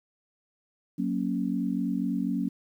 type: chord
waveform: sine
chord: F# major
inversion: none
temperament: equal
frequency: 185 / 233.1 / 277.2 Hz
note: F#3 / A#3 / C#4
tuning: 0 / 0 / 0 cents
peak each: -30 dBFS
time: 0.98-2.49 s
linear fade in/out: 10 ms
effects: 10-bit